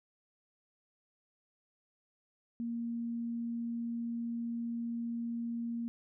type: tone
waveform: sine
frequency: 233.8 Hz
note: A#3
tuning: 5 cents sharp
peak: -34 dBFS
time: 2.6-5.88 s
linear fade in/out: 0 ms
effects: none